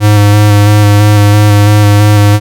square tone with vibrato, 103.83 Hz, G#2, in tune, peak -3 dBFS, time 0-2.4 s, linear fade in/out 50 ms, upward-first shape square, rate 3 Hz, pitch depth 16 cents each way, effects none

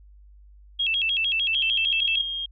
sine tone with vibrato, 2948 Hz, F#7, 7 cents flat, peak -21 dBFS, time 0.79-2.22 s, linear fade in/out 10 ms, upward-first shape square, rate 6.6 Hz, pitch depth 180 cents each way
sine tone with pitch glide, 3136 to 3235 Hz, G7 to G#7, 0 to -46 cents, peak -27 dBFS, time 1.53-2.46 s, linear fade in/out 5 ms, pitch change +54 cents, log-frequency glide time 1.65-1.99 s
effects added 50 Hz sine -47 dBFS peak until 2.51 s

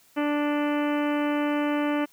harmonic tone with a mistuned harmonic, 293.7 Hz, D4, in tune, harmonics 1 / 2 / 3 / 4 / 5 / 6 / 7 / 8 / 9 / 10, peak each -24 / -30 / -34 / -36 / -38 / -40 / -41 / -42 / -43 / -44 dBFS, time 0.16-2.06 s, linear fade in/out 20 ms, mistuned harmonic 10, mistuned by +35 cents, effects white hiss -59 dBFS RMS until 2.12 s + high-pass 60 Hz 12 dB/octave

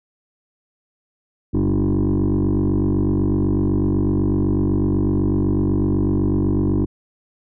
sine tone with frequency modulation, 196.6 Hz, G3, 5 cents sharp, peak -13 dBFS, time 1.53-6.86 s, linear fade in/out 20 ms, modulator 48 Hz, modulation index 3.3, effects tanh soft clip ceiling -14 dBFS

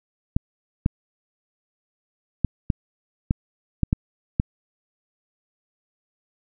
clicks, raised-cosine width 5 ms, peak -6 dBFS, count 8, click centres 0.365 / 0.861 / 2.447 / 2.702 / 3.309 / 3.833 / 3.929 / 4.399 s, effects none

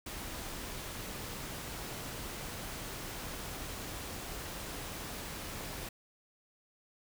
pink noise, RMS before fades -42 dBFS, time 0.06-5.89 s, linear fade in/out 5 ms, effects none

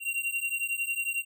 square beating tone pair, 2753 / 2764 Hz, F7 / F7, -25 / -19 cents, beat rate 11 Hz, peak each -32 / -33 dBFS, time 0-1.25 s, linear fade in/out 50 ms, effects none

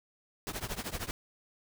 pink noise with tremolo, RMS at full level -34 dBFS, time 0.47-1.11 s, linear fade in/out 0 ms, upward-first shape triangle, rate 13 Hz, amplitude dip 95%, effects none

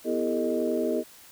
sine tone cluster, 248.1 / 329.7 / 398.9 / 450.6 / 619 Hz, B3 / E4 / G4 / A4 / D#5, +8 / 0 / +30 / +41 / -9 cents, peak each -30 dBFS, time 0.04-1.04 s, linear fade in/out 50 ms, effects tanh soft clip ceiling -13 dBFS + white hiss -51 dBFS RMS until 1.31 s

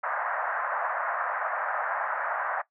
white band-pass noise, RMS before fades -30 dBFS, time 0.03-2.62 s, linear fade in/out 10 ms, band 600 to 1700 Hz, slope 48 dB/octave, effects noise-tail reverb RT60 0.1 s tail -17 dB re dry

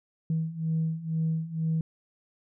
sine beating tone pair, 159.7 / 161.8 Hz, D#3 / E3, +45 / -32 cents, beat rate 2.1 Hz, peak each -30 / -27 dBFS, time 0.3-1.81 s, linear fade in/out 2 ms, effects tanh soft clip ceiling -20 dBFS

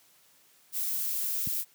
violet noise, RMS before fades -31 dBFS, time 0.72-1.65 s, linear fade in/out 50 ms
click, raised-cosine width 5 ms, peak -23 dBFS, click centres 1.473 s
effects white hiss -62 dBFS RMS until 1.74 s + high-pass 100 Hz 12 dB/octave

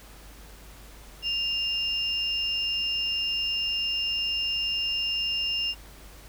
sine tone pair together, 2802 / 5289 Hz, F7 / E8, +5 / +5 cents, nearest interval major seventh, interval 1100 cents, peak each -26 / -32 dBFS, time 1.22-5.75 s, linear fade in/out 50 ms, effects added 50 Hz sine -47 dBFS peak until 6.28 s + pink hiss -50 dBFS RMS until 6.28 s

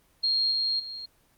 sine tone with level steps, 4238 Hz, C8, 21 cents sharp, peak -22 / -24 / -35 dBFS, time 0.23-1.06 s, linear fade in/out 10 ms, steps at 0.51 / 0.79 s, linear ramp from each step 10 ms, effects pink hiss -64 dBFS RMS until 1.37 s + Opus 24 kbps

